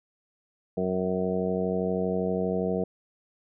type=harmonic tone with a mistuned harmonic; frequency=92.5 Hz; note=F#2; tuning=in tune; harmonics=1 / 2 / 3 / 4 / 5 / 6 / 7 / 8; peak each=-41 / -29 / -38 / -33 / -29 / -40 / -33 / -41 dBFS; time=0.77-2.84 s; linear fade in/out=5 ms; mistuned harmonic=8; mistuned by=+20 cents; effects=none